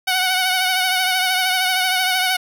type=tone with vibrato; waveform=10% pulse; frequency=743 Hz; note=F#5; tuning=7 cents sharp; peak=-8 dBFS; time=0.07-2.37 s; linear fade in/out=10 ms; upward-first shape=triangle; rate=13 Hz; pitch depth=43 cents each way; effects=none